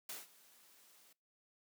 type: noise with ADSR envelope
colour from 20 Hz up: white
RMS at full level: -44 dBFS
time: 0.09-1.13 s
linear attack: 4 ms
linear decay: 170 ms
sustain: -21 dB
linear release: 5 ms
effects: noise-tail reverb RT60 0.3 s tail -24 dB re dry + high-pass 200 Hz 12 dB/octave